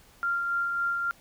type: tone with tremolo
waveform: sine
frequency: 1389 Hz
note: F6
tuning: 10 cents flat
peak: -24 dBFS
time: 0.23-1.11 s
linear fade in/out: 0 ms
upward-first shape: sine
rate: 3.6 Hz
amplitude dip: 30%
effects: pink hiss -57 dBFS RMS until 1.2 s